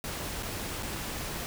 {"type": "noise with dropouts", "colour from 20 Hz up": "pink", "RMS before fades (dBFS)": -36, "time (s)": [0.04, 1.46], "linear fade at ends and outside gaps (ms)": 0, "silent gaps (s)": [[0.426, 0.431], [0.826, 0.831]], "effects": []}